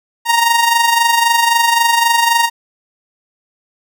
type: tone with amplitude modulation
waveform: sawtooth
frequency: 932.3 Hz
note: A#5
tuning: in tune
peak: -4 dBFS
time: 0.25-2.5 s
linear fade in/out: 50 ms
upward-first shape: sine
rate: 23.8 Hz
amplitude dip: 55%
effects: none